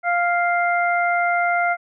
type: harmonic tone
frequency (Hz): 698.5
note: F5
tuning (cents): 0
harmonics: 1 / 2 / 3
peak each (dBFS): -19 / -22 / -24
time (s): 0.03-1.77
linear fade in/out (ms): 50
effects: none